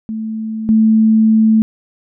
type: tone pair in turn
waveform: sine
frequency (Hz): 220 / 220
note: A3 / A3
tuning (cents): 0 / 0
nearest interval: unison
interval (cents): 0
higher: neither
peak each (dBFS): -19 / -7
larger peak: second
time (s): 0.09-0.69 / 0.69-1.62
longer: second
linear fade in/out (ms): 0
effects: none